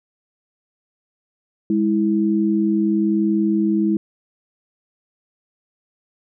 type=tone pair together; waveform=sine; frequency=205.1 / 326.2 Hz; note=G#3 / E4; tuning=-21 / -18 cents; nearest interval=minor sixth; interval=803 cents; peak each=-18 dBFS; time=1.7-3.97 s; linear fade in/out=2 ms; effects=none